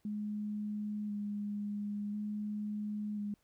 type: tone with vibrato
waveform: sine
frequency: 207.7 Hz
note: G#3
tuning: in tune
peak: -35 dBFS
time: 0.05-3.34 s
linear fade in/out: 2 ms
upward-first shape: square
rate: 0.48 Hz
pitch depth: 15 cents each way
effects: pink hiss -75 dBFS RMS until 3.43 s